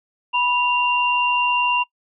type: tone pair together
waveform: sine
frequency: 981 / 2775 Hz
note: B5 / F7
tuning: -12 / -12 cents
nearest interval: octave + tritone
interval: 1800 cents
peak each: -19 dBFS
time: 0.33-1.84 s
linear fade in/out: 20 ms
effects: noise-tail reverb RT60 0.1 s tail -24 dB re dry